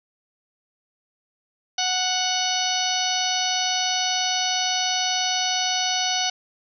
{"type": "harmonic tone", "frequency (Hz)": 739, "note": "F#5", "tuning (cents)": -2, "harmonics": [1, 2, 3, 4, 5, 6, 7, 8], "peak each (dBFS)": [-27, -33, -33, -27, -30, -29, -33, -28], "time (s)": [1.78, 6.3], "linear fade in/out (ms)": 5, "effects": []}